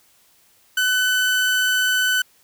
30% pulse tone, 1505 Hz, F#6, 29 cents sharp, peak -14 dBFS, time 0.77-2.22 s, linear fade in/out 5 ms, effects white hiss -57 dBFS RMS until 2.43 s

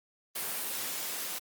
white noise with level ramp, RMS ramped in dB -34 to -37 dBFS, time 0.35-1.39 s, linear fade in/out 10 ms, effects high-pass 200 Hz 12 dB/octave + Opus 32 kbps

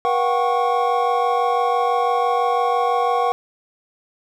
triangle tone cluster, 481.2 / 723 / 769 / 1101 Hz, B4 / F#5 / G5 / C#6, -45 / -40 / -33 / -12 cents, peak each -20 dBFS, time 0.05-3.32 s, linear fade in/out 0 ms, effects none

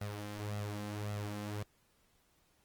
sawtooth tone with flanger, 103.83 Hz, G#2, in tune, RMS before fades -40 dBFS, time 0.01-1.63 s, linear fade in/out 5 ms, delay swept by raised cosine 1.5 to 3.9 ms, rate 1.8 Hz, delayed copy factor +0.6, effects pink hiss -72 dBFS RMS until 2.64 s + Opus 24 kbps

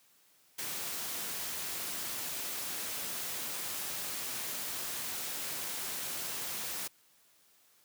white noise, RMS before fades -38 dBFS, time 0.58-6.88 s, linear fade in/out 10 ms, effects white hiss -66 dBFS RMS until 7.84 s + high-pass 100 Hz 12 dB/octave

